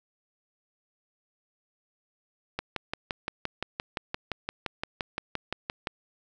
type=click train; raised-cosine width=0.3 ms; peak=-14 dBFS; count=20; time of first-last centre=2.59-5.872 s; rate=5.79 Hz; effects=none